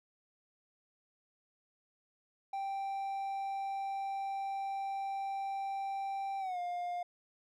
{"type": "tone with pitch glide", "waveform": "triangle", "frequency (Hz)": [784, 706.6], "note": ["G5", "F5"], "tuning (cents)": [0, 20], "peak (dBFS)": -33, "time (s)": [2.53, 7.03], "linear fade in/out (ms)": 5, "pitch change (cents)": -180, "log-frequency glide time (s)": [6.39, 6.59], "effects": []}